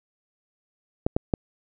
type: clicks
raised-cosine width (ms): 2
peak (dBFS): -8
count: 3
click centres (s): 1.065 / 1.165 / 1.338
effects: none